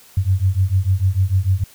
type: beating tone pair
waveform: sine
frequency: 91.6 / 98.3 Hz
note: F#2 / G2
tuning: -17 / +5 cents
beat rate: 6.7 Hz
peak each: -17 / -17 dBFS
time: 0.17-1.64 s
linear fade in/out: 5 ms
effects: white hiss -47 dBFS RMS until 1.74 s